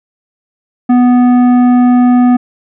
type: tone with tanh clipping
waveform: sine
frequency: 246.9 Hz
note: B3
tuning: in tune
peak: -6 dBFS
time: 0.89-2.37 s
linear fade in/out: 10 ms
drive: 11 dB
effects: none